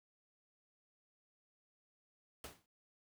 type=noise with exponential decay; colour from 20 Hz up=pink; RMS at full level=-45 dBFS; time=2.44-2.66 s; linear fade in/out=2 ms; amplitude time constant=47 ms; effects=high-pass 60 Hz 12 dB/octave